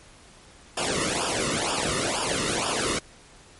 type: noise with flanger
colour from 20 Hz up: pink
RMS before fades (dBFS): -26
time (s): 0.77-2.99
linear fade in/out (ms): 5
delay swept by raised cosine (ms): 0.48 to 1.28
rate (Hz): 2.1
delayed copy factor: -1
effects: pink hiss -51 dBFS RMS until 3.59 s + MP3 48 kbps